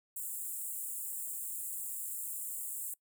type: high-pass noise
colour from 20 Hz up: pink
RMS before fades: -40 dBFS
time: 0.16-2.94 s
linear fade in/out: 5 ms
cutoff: 7400 Hz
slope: 96 dB/octave
effects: noise-tail reverb RT60 0.1 s tail -22 dB re dry